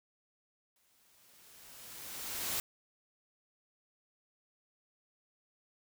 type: noise with exponential growth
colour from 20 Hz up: white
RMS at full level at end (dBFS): -34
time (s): 0.76-2.6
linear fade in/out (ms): 1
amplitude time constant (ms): 400
effects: none